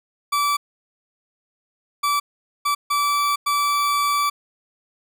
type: tone bursts at uneven times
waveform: 40% pulse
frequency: 1157 Hz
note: D6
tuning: 26 cents flat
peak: -17 dBFS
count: 5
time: 0.32-0.57 / 2.03-2.2 / 2.65-2.75 / 2.9-3.36 / 3.46-4.3 s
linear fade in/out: 10 ms
effects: none